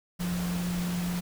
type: tone in noise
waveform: sine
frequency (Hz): 176.7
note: F3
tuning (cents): +21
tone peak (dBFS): -28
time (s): 0.19-1.21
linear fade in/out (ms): 20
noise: pink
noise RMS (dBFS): -38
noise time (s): 0.19-1.21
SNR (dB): +7
effects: none

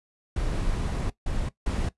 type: noise bursts at uneven times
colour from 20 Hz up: brown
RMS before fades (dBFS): -27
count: 3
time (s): 0.36-1.1 / 1.26-1.49 / 1.66-1.89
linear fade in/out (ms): 5
effects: noise-tail reverb RT60 0.1 s tail -17 dB re dry + resampled to 24000 Hz

